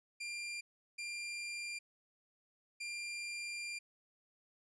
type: tone bursts at uneven times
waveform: sawtooth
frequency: 2388 Hz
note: D7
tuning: 28 cents sharp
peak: -37 dBFS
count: 3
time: 0.2-0.61 / 0.98-1.79 / 2.8-3.79 s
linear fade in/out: 10 ms
effects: resampled to 22050 Hz